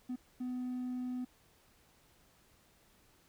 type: tone bursts at uneven times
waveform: triangle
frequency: 250.6 Hz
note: B3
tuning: 25 cents sharp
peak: -33 dBFS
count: 2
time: 0.09-0.16 / 0.4-1.25 s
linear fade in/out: 10 ms
effects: tanh soft clip ceiling -30 dBFS + pink hiss -67 dBFS RMS until 3.28 s